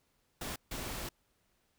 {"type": "noise bursts at uneven times", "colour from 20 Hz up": "pink", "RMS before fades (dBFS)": -40, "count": 2, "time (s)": [[0.41, 0.56], [0.71, 1.09]], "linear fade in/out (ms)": 5, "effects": ["pink hiss -75 dBFS RMS until 1.78 s"]}